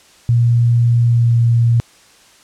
sine tone with pitch glide, 118.6 to 117.37 Hz, A#2 to A#2, +30 to +12 cents, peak -9 dBFS, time 0.29-1.8 s, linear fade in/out 0 ms, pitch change -18 cents, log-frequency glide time 1.04-1.37 s, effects white hiss -47 dBFS RMS until 2.43 s + low-pass 8000 Hz 12 dB/octave

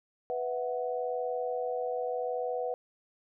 sine chord, B suspended fourth, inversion none, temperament equal, 493.9 / 659.3 / 740 Hz, B4 / E5 / F#5, 0 / 0 / 0 cents, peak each -32 / -38 / -36 dBFS, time 0.3-2.74 s, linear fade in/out 0 ms, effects none

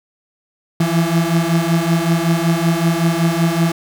35% pulse beating tone pair, 164.5 / 169.8 Hz, E3 / F3, -3 / -48 cents, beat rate 5.3 Hz, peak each -15 dBFS, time 0.8-3.72 s, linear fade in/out 5 ms, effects 7-bit

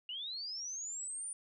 sine linear sweep, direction up, 2815 to 9397 Hz, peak -39 dBFS, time 0.09-1.33 s, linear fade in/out 2 ms, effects none

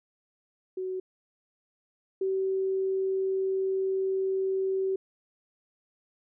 sine tone pair in turn, 373.2 / 382.6 Hz, F#4 / G4, +15 / -42 cents, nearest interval unison, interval 43 cents, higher second, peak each -30 / -25 dBFS, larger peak second, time 0.77-1 / 2.21-4.96 s, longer second, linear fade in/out 5 ms, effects none

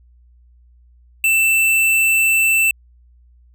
square tone, 2664 Hz, E7, 18 cents sharp, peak -13 dBFS, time 1.24-2.71 s, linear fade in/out 2 ms, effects added 60 Hz sine -47 dBFS peak until 3.54 s

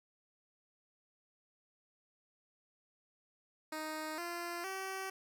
10% pulse tone with pitch steps, 311.1 / 345.2 / 383 Hz, D#4 / F4 / G4, 0 / -20 / -40 cents, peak -31 dBFS, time 3.72-5.1 s, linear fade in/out 5 ms, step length 460 ms, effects none

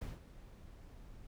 brown noise with ADSR envelope, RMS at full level -40 dBFS, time 0.01-1.27 s, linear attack 9 ms, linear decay 170 ms, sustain -14 dB, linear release 5 ms, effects none

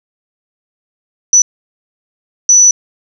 sine tone bursts at uneven times, 5950 Hz, F#8, 9 cents sharp, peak -3 dBFS, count 2, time 1.33-1.42 / 2.49-2.71 s, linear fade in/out 2 ms, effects none

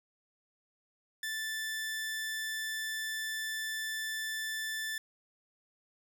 sawtooth tone, 1760 Hz, A6, in tune, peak -31 dBFS, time 1.23-4.98 s, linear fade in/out 2 ms, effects none

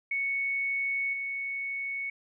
sine tone with level steps, 2217 Hz, C#7, in tune, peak -27 / -31 dBFS, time 0.11-2.1 s, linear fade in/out 5 ms, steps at 1.13 s, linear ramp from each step 5 ms, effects none

